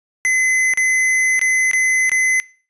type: tone with dropouts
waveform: square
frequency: 2038 Hz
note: C7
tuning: 46 cents flat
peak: -14 dBFS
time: 0.25-2.4 s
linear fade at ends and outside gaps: 0 ms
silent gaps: 0.737-0.774 / 1.393-1.414 / 1.713-1.733 / 2.095-2.117 s
effects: noise-tail reverb RT60 0.4 s tail -22 dB re dry + resampled to 24000 Hz